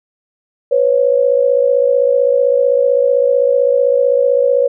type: tone pair together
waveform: sine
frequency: 494.5 / 550.2 Hz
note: B4 / C#5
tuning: +2 / -13 cents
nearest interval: major second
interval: 185 cents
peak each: -12 dBFS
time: 0.71-4.68 s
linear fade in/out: 10 ms
effects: none